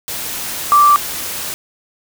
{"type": "tone in noise", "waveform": "sine", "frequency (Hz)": 1170, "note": "D6", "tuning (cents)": -7, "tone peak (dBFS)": -6, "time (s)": [0.72, 0.96], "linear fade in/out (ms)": 0, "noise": "white", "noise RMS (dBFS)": -24, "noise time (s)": [0.08, 1.54], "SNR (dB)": 15, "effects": []}